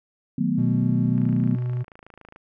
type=chord; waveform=sine; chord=B dominant seventh; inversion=first; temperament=equal; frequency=155.56 / 185 / 220 / 246.9 Hz; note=D#3 / F#3 / A3 / B3; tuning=0 / 0 / 0 / 0 cents; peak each=-27 / -25 / -26 / -24 dBFS; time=0.38-1.56 s; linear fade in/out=5 ms
type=tone; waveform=triangle; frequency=123.6 Hz; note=B2; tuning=2 cents sharp; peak=-21 dBFS; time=0.57-1.84 s; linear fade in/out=20 ms
type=click train; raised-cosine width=0.5 ms; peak=-30 dBFS; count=33; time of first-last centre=1.18-2.361 s; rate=27.1 Hz
effects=none